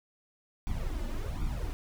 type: noise with flanger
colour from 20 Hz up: brown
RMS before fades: -33 dBFS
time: 0.67-1.73 s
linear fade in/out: 0 ms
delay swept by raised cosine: 0.85 to 3.45 ms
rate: 1.3 Hz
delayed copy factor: +0.75
effects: none